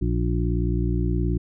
harmonic tone, 58.9 Hz, A#1, 19 cents sharp, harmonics 1 / 2 / 3 / 5 / 6, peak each -23 / -26 / -28 / -30 / -31 dBFS, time 0.01-1.38 s, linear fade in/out 10 ms, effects none

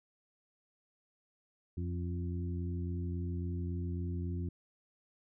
harmonic tone with a mistuned harmonic, 87.31 Hz, F2, in tune, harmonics 1 / 2 / 3 / 4, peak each -35 / -41 / -45 / -47 dBFS, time 1.77-4.49 s, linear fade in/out 5 ms, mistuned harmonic 3, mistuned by +24 cents, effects none

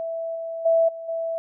sine tone with level steps, 659.3 Hz, E5, in tune, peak -26 / -28 / -15 / -32 / -24 dBFS, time 0-1.38 s, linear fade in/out 0 ms, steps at 0.35 / 0.65 / 0.88 / 1.08 s, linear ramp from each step 10 ms, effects none

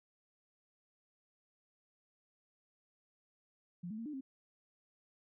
sine tone with pitch steps, 175.2 / 216.3 / 228.8 / 300.4 / 267 Hz, F3 / A3 / A#3 / D4 / C4, +6 / -29 / -32 / +39 / +35 cents, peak -40 dBFS, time 3.83-4.21 s, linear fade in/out 10 ms, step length 76 ms, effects none

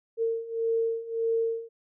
sine beating tone pair, 454.6 / 456.3 Hz, A#4 / A#4, -43 / -37 cents, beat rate 1.7 Hz, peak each -30 / -27 dBFS, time 0.17-1.69 s, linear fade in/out 50 ms, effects none

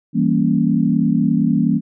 sine chord, E diminished seventh, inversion none, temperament equal, 164.81 / 196 / 233.1 / 277.2 Hz, E3 / G3 / Bb3 / Db4, 0 / 0 / 0 / 0 cents, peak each -19 / -19 / -17 / -20 dBFS, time 0.13-1.81 s, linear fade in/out 50 ms, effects none

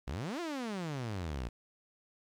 sawtooth exponential two-way sweep, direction up then down, 55.4 to 358.9 to 55.4 Hz, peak -32 dBFS, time 0.07-1.49 s, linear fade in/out 10 ms, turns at 0.4 s, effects low-pass 7000 Hz 12 dB/octave + 11-bit

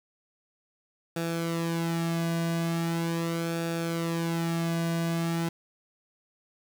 sawtooth tone with flanger, 166.9 Hz, E3, 22 cents sharp, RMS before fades -29 dBFS, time 1.16-5.49 s, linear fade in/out 5 ms, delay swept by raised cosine 0.97 to 2.27 ms, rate 0.4 Hz, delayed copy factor -0.65, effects 8-bit

